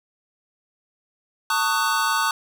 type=chord; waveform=square; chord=D# half-diminished seventh; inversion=second; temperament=just; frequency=896 / 1120.1 / 1244.5 / 1493.4 Hz; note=A5 / C#6 / D#6 / F#6; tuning=+31 / +18 / 0 / +16 cents; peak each=-26 dBFS; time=1.5-2.31 s; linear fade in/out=2 ms; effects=none